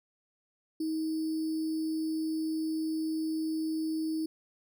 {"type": "tone with sample-and-hold", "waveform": "sine", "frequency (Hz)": 316.6, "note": "D#4", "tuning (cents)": 30, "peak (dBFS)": -29, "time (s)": [0.8, 4.26], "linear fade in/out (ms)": 5, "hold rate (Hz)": 4900, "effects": []}